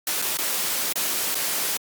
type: noise with dropouts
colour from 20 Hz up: white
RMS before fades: -25 dBFS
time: 0.07-1.77 s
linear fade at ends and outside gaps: 2 ms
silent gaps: 0.218-0.222 / 0.372-0.386 / 0.927-0.957 / 1.346-1.353 s
effects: high-pass 200 Hz 12 dB/octave + Opus 48 kbps